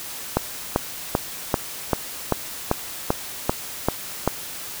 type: click train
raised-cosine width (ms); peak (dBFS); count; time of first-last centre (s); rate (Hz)
1; -3; 11; 0.37-4.276; 2.56
effects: white hiss -34 dBFS RMS until 4.8 s